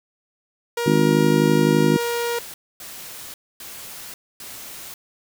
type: tone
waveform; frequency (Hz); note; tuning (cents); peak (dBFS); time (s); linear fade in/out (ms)
sawtooth; 472.9; A#4; +25; -18; 0.77-2.39; 5
type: harmonic tone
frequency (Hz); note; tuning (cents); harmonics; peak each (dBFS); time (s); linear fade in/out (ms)
51.8; G#1; -4; 3 / 4 / 5 / 6 / 7; -20 / -22 / -21 / -22 / -21; 0.86-1.97; 5
type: noise bursts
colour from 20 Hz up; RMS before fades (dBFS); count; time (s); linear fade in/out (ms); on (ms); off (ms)
white; -37; 4; 2-4.94; 2; 540; 260
effects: none